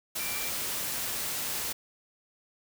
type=tone in noise; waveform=sine; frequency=2349 Hz; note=D7; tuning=in tune; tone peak=-39 dBFS; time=0.19-0.5 s; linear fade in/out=10 ms; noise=white; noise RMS=-33 dBFS; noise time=0.15-1.73 s; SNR=-9 dB; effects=none